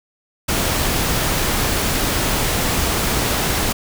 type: noise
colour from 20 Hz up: pink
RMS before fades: -19 dBFS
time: 0.48-3.73 s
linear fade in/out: 10 ms
effects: none